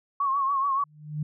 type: tone with vibrato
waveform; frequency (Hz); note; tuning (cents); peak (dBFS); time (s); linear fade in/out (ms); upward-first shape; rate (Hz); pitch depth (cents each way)
sine; 1100; C#6; -14; -22; 0.2-0.84; 5; triangle; 7; 76
type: tone with exponential growth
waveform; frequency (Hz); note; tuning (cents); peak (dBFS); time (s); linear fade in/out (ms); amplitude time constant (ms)
sine; 150.9; D3; +47; -24; 0.8-1.23; 5; 93
effects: none